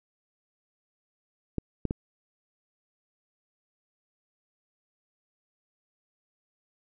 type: clicks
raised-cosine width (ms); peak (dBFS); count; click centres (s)
3; -15; 3; 1.583 / 1.853 / 1.909
effects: none